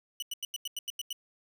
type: tone bursts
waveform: sawtooth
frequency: 2959 Hz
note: F#7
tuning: 1 cent flat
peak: -30 dBFS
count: 9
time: 0.2-1.128 s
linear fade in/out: 2 ms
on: 24 ms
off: 89 ms
effects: none